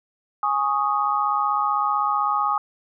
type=chord; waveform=sine; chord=Ab suspended fourth; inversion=none; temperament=equal; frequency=830.6 / 1108.7 / 1244.5 Hz; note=Ab5 / Db6 / Eb6; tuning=0 / 0 / 0 cents; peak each=-24 / -25 / -22 dBFS; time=0.43-2.58 s; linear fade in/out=2 ms; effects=none